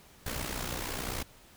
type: noise with amplitude modulation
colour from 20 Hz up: pink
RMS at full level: -33 dBFS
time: 0.26-1.23 s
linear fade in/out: 5 ms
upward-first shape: sine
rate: 60.7 Hz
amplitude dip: 65%
effects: pink hiss -57 dBFS RMS until 1.56 s